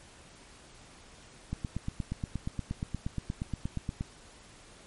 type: click train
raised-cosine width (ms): 5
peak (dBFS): -20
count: 22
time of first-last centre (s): 1.53-4.009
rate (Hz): 8.47
effects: pink hiss -54 dBFS RMS until 4.86 s + MP3 48 kbps